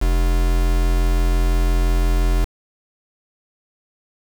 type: tone with quantisation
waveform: triangle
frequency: 42.91 Hz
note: F1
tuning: 30 cents flat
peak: -12 dBFS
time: 0.01-2.45 s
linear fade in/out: 10 ms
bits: 4
effects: none